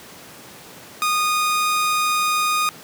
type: tone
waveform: sawtooth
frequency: 1233 Hz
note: D#6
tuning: 16 cents flat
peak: -14 dBFS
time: 1.02-2.69 s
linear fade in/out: 0 ms
effects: pink hiss -41 dBFS RMS until 2.83 s + high-pass 150 Hz 12 dB/octave